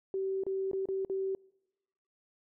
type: tone with dropouts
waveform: sine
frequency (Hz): 384.7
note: G4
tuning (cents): -33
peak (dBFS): -30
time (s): 0.14-1.35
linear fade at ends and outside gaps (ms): 1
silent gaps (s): 0.436-0.466 / 0.714-0.732 / 0.856-0.887 / 1.049-1.098
effects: noise-tail reverb RT60 1.0 s tail -26 dB re dry